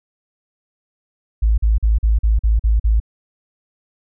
sine tone bursts, 54.4 Hz, A1, 19 cents flat, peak -11 dBFS, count 8, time 1.42-3.001 s, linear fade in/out 10 ms, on 160 ms, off 43 ms, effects none

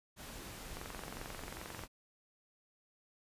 pink noise, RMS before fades -48 dBFS, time 0.16-1.88 s, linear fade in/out 50 ms
brown noise with exponential decay, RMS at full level -42 dBFS, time 0.7-0.91 s, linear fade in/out 5 ms, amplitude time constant 44 ms
click train, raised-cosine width 0.5 ms, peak -29 dBFS, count 25, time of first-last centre 0.77-1.837 s, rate 22.5 Hz
effects resampled to 32000 Hz

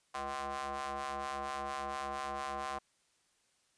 sawtooth ring-modulated tone, 138.59 Hz, C#3, in tune, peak -30 dBFS, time 0.14-2.79 s, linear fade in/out 10 ms, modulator 903 Hz, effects white hiss -73 dBFS RMS until 3.77 s + resampled to 22050 Hz

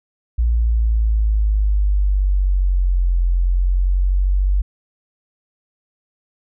sine exponential two-way sweep, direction down then up, 58.27 to 43.65 to 48.08 Hz, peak -13 dBFS, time 0.38-4.62 s, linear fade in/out 10 ms, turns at 3.21 s, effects none

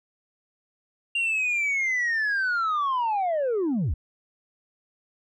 sine linear sweep, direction down, 2794 to 51.91 Hz, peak -20 dBFS, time 1.15-3.94 s, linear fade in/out 5 ms, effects tanh soft clip ceiling -21 dBFS

